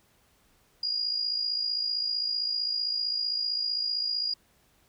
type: tone with amplitude modulation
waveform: sine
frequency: 4860 Hz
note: D#8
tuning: 42 cents flat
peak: -24 dBFS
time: 0.83-4.34 s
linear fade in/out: 5 ms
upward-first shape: sine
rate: 55.5 Hz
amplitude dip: 60%
effects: pink hiss -65 dBFS RMS until 4.88 s